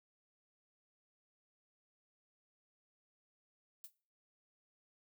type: noise with exponential decay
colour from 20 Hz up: violet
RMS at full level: -44 dBFS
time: 3.84-3.92 s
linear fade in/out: 2 ms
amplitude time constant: 17 ms
effects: noise-tail reverb RT60 0.4 s tail -20 dB re dry